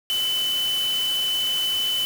sine tone in noise, 3013 Hz, F#7, 31 cents sharp, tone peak -21 dBFS, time 0.1-2.05 s, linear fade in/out 0 ms, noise white, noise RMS -33 dBFS, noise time 0.1-2.05 s, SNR +9 dB, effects none

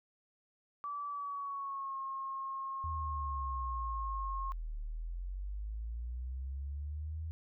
sine tone with pitch glide, 1155 to 1077.7 Hz, D6 to C#6, -29 to -49 cents, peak -37 dBFS, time 0.84-4.52 s, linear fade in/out 0 ms, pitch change -120 cents, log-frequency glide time 1.09-1.98 s
sine linear two-way sweep, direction down then up, 81.3 to 36.71 to 81.3 Hz, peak -37 dBFS, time 2.84-7.31 s, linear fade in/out 0 ms, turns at 4.78 s
effects none

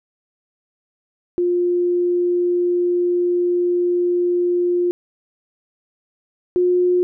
sine tone pair in turn, 352.9 / 358.7 Hz, F4 / F4, +18 / +46 cents, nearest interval unison, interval 28 cents, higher second, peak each -15 / -13 dBFS, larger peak second, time 1.38-4.91 / 6.56-7.03 s, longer first, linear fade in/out 0 ms, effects none

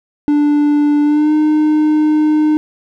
triangle tone with pitch glide, 293.7 to 305.5 Hz, D4 to D#4, 0 to -32 cents, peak -7 dBFS, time 0.28-2.57 s, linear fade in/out 0 ms, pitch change +68 cents, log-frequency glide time 1.03-1.33 s, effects none

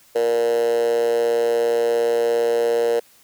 10% pulse tone with high-pass filter, 117.2 Hz, A#2, 10 cents sharp, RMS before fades -19 dBFS, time 0.15-3 s, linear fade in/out 10 ms, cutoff 490 Hz, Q 9.5, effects white hiss -53 dBFS RMS until 3.23 s

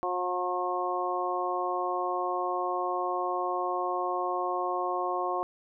harmonic tone, 180 Hz, F#3, 47 cents flat, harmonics 2 / 3 / 4 / 5 / 6, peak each -34 / -36 / -32 / -37 / -32 dBFS, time 0.03-5.43 s, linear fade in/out 0 ms, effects none

